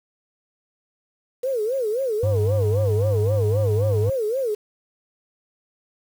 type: tone with vibrato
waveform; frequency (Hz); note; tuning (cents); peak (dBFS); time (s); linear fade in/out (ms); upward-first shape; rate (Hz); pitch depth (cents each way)
sine; 477.9; A#4; +43; -20; 1.43-4.55; 10; sine; 3.8; 230
type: tone with pitch glide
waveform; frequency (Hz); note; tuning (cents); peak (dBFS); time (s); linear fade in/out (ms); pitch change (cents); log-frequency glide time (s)
sine; 99.8 to 102.13; G2 to G#2; +32 to -29; -17; 2.23-4.1; 5; +39; 2.49-3.58
effects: tanh soft clip ceiling -13 dBFS + 7-bit